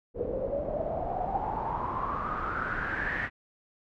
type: noise with low-pass filter sweep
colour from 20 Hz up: pink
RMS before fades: -32 dBFS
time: 0.14-3.3 s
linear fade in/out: 50 ms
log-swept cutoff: 470 to 1900 Hz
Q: 9.4
effects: none